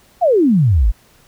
sine exponential sweep, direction down, 760 to 43.65 Hz, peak -9 dBFS, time 0.21-0.92 s, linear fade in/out 20 ms, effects pink hiss -51 dBFS RMS until 1.27 s

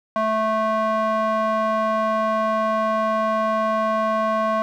square tone with band-pass filter, 219 Hz, A3, 8 cents flat, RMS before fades -21 dBFS, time 0.16-4.62 s, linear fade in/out 0 ms, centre 900 Hz, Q 9.6, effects none

